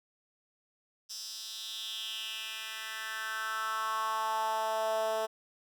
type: tone with high-pass filter sweep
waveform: 10% pulse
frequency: 220 Hz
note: A3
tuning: in tune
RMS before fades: -35 dBFS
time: 1.09-5.27 s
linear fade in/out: 20 ms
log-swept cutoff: 5300 to 550 Hz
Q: 3.9
effects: none